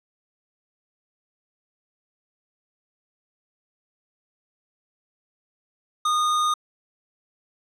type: tone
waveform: square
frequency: 1228 Hz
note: D#6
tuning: 23 cents flat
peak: -20 dBFS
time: 6.05-6.54 s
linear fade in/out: 5 ms
effects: low-pass 8000 Hz 12 dB/octave